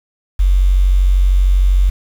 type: tone with quantisation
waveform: sine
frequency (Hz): 46.46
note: F#1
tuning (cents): +8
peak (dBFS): -8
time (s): 0.39-1.9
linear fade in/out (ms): 10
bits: 6
effects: none